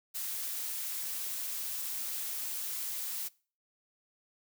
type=noise; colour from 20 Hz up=blue; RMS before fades=-37 dBFS; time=0.14-3.29 s; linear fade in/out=20 ms; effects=noise-tail reverb RT60 0.4 s tail -23 dB re dry